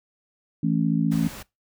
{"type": "harmonic tone", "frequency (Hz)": 55, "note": "A1", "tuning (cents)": 0, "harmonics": [3, 4, 5], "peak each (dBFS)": [-23, -24, -25], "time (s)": [0.63, 1.28], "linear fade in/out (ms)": 5}
{"type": "noise", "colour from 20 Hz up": "pink", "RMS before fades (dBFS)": -39, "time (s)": [1.11, 1.43], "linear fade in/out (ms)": 10}
{"effects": ["noise-tail reverb RT60 0.2 s tail -21 dB re dry"]}